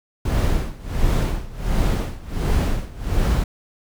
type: noise with tremolo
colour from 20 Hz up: brown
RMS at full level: -17 dBFS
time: 0.25-3.44 s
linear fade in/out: 5 ms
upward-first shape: sine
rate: 1.4 Hz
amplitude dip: 90%
effects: none